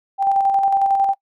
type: tone with tremolo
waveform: sine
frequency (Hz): 786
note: G5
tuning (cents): +4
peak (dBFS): -12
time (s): 0.18-1.15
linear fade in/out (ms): 50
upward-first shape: square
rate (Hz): 11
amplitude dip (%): 35
effects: noise-tail reverb RT60 0.1 s tail -22 dB re dry